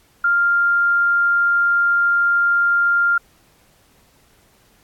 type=tone; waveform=sine; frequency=1396.9 Hz; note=F6; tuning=in tune; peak=-13 dBFS; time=0.24-3.18 s; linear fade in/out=5 ms; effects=pink hiss -56 dBFS RMS until 4.83 s + AAC 64 kbps